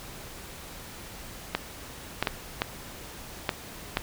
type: clicks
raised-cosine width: 0.3 ms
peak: -8 dBFS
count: 6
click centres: 1.55 / 2.226 / 2.272 / 2.619 / 3.492 / 3.971 s
effects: pink hiss -43 dBFS RMS until 4.02 s